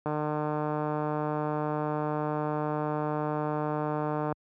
click train, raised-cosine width 1 ms, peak -17 dBFS, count 645, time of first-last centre 0.06-4.325 s, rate 151 Hz, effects high-pass 80 Hz 12 dB/octave

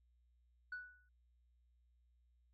sine tone with exponential decay, 1479 Hz, F#6, 1 cent flat, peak -39 dBFS, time 0.72-1.09 s, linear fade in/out 5 ms, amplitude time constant 79 ms, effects tanh soft clip ceiling -40 dBFS + added 60 Hz sine -70 dBFS peak until 2.53 s

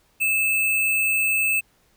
sine tone with sample-and-hold, 2622 Hz, E7, 10 cents flat, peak -18 dBFS, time 0.2-1.61 s, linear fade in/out 20 ms, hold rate 11025 Hz, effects pink hiss -62 dBFS RMS until 1.96 s

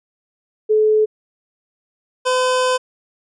sine / 25% pulse tone pair in turn, 430.4 / 508.7 Hz, A4 / C5, -38 / -49 cents, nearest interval minor third, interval 289 cents, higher second, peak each -11 dBFS, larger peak neither, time 0.69-1.06 / 2.25-2.78 s, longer second, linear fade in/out 20 ms, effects resampled to 22050 Hz

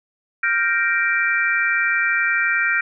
sine chord, G minor seventh, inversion third, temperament equal, 1396.9 / 1568 / 1864.7 / 2349 Hz, F6 / G6 / Bb6 / D7, 0 / 0 / 0 / 0 cents, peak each -22 dBFS, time 0.43-2.81 s, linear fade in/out 5 ms, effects none

